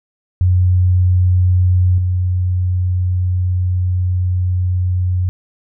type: tone with level steps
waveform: sine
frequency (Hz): 90.8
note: F#2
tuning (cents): -32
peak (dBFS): -9 / -13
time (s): 0.41-5.29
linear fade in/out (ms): 0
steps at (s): 1.98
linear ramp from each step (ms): 2
effects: none